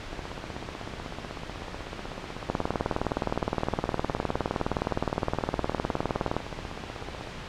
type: two click trains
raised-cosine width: 1 ms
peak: -11 / -22 dBFS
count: 76 / 116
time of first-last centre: 2.5-6.366 / 0.13-7.273 s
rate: 19.4 / 16.1 Hz
effects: pink hiss -39 dBFS RMS until 7.48 s + low-pass 4000 Hz 12 dB/octave